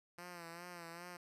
5% pulse tone with vibrato, 172.2 Hz, F3, 24 cents flat, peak -37 dBFS, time 0.18-1.17 s, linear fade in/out 5 ms, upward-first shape sine, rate 2.5 Hz, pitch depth 60 cents each way, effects resampled to 32000 Hz

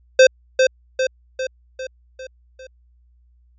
square tone with echo, 520 Hz, C5, 11 cents flat, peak -7 dBFS, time 0.19-0.27 s, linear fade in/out 5 ms, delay 400 ms, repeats 6, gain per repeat -5 dB, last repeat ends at 2.67 s, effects added 60 Hz sine -52 dBFS peak until 3.58 s + resampled to 16000 Hz

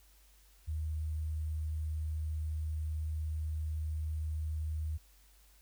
sine tone with sample-and-hold, 77.78 Hz, D#2, in tune, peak -33 dBFS, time 0.67-4.98 s, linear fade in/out 20 ms, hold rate 8820 Hz, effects added 50 Hz sine -61 dBFS peak until 5.61 s + white hiss -66 dBFS RMS until 5.61 s

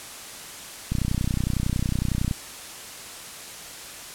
click train, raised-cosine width 5 ms, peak -12 dBFS, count 44, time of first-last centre 0.92-2.312 s, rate 30.9 Hz, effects white hiss -39 dBFS RMS until 4.14 s + low-pass 11000 Hz 12 dB/octave

